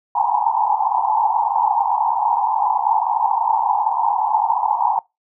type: band-pass noise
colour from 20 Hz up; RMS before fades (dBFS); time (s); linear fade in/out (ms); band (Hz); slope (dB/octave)
white; -18; 0.15-4.99; 2; 790 to 960; 96
effects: noise-tail reverb RT60 0.2 s tail -23 dB re dry